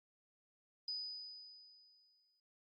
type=tone with exponential decay; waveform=sine; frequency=4978 Hz; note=D#8; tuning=in tune; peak=-38 dBFS; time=0.88-2.4 s; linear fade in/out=2 ms; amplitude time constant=330 ms; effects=Opus 48 kbps